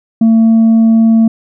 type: tone with tanh clipping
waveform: triangle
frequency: 225.3 Hz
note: A3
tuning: 41 cents sharp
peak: -5 dBFS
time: 0.21-1.28 s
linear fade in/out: 5 ms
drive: 7 dB
effects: none